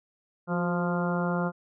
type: harmonic tone with a mistuned harmonic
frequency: 174.6 Hz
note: F3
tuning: in tune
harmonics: 1 / 2 / 3 / 4 / 5 / 6 / 7 / 8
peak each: -27 / -35 / -33 / -36 / -38 / -38 / -39 / -36 dBFS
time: 0.47-1.52 s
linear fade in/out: 50 ms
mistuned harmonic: 2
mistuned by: +49 cents
effects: none